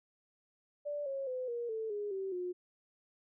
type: tone with pitch steps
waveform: sine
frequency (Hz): 584 / 544.9 / 508.4 / 474.4 / 442.6 / 413 / 385.3 / 359.5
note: D5 / C#5 / C5 / A#4 / A4 / G#4 / G4 / F#4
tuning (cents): -10 / -30 / -50 / +30 / +10 / -10 / -30 / -50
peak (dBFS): -35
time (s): 0.85-2.53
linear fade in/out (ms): 20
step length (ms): 210
effects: none